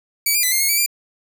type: tone with pitch steps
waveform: 5% pulse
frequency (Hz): 2289 / 2401 / 2005 / 2116 / 2165 / 2296 / 2380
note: D7 / D7 / B6 / C7 / C#7 / D7 / D7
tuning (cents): -45 / +38 / +26 / +19 / -41 / -40 / +22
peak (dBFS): -6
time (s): 0.26-0.862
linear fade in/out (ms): 5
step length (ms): 86
effects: none